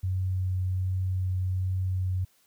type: tone with vibrato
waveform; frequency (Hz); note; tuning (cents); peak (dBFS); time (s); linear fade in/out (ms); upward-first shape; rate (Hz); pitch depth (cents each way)
sine; 92.9; F#2; +7; -25; 0.03-2.25; 10; triangle; 1.3; 10
effects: white hiss -65 dBFS RMS until 2.46 s